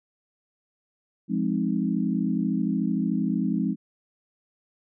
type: chord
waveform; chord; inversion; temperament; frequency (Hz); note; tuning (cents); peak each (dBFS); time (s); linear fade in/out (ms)
sine; F minor seventh; none; equal; 174.61 / 207.7 / 261.6 / 311.1; F3 / Ab3 / C4 / Eb4; 0 / 0 / 0 / 0; -28 / -26 / -28 / -31; 1.28-3.76; 50
effects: none